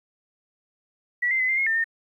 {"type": "tone with pitch steps", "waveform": "sine", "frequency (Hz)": [1948, 2081, 2027, 2095, 2155, 1802, 1825], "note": ["B6", "C7", "B6", "C7", "C#7", "A6", "A#6"], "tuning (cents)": [-24, -10, 45, 2, -49, 41, -37], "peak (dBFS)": -20, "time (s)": [1.22, 1.843], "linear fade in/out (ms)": 10, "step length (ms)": 89, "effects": ["10-bit"]}